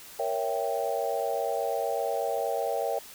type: chord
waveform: sine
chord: A# diminished seventh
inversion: none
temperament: equal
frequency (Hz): 466.2 / 554.4 / 659.3 / 784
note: A#4 / C#5 / E5 / G5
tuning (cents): 0 / 0 / 0 / 0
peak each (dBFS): -32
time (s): 0.19-2.99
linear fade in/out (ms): 5
effects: white hiss -47 dBFS RMS until 3.14 s